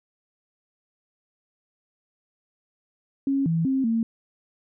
sine tone with pitch steps, 274.1 / 164.3 / 266.2 / 227.3 Hz, C#4 / E3 / C4 / A#3, -19 / -5 / +30 / -43 cents, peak -20 dBFS, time 3.27-4.03 s, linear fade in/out 2 ms, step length 190 ms, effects none

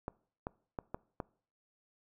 clicks, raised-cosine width 1 ms, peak -23 dBFS, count 5, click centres 0.081 / 0.469 / 0.788 / 0.945 / 1.202 s, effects noise-tail reverb RT60 0.5 s tail -23 dB re dry

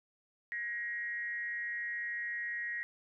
sine tone with frequency modulation, 1893 Hz, A#6, 26 cents sharp, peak -35 dBFS, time 0.52-2.83 s, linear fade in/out 0 ms, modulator 224 Hz, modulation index 0.52, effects none

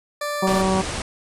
20% pulse tone, 587.3 Hz, D5, in tune, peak -19 dBFS, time 0.21-0.62 s, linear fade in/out 5 ms
harmonic tone, 190 Hz, F#3, 46 cents sharp, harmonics 1 / 2 / 3 / 4 / 5 / 6, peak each -21 / -24 / -26 / -27 / -28 / -29 dBFS, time 0.42-0.82 s, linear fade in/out 10 ms
pink low-pass noise, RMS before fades -28 dBFS, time 0.47-1.02 s, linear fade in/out 2 ms, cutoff 10000 Hz, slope 96 dB/octave
effects resampled to 32000 Hz

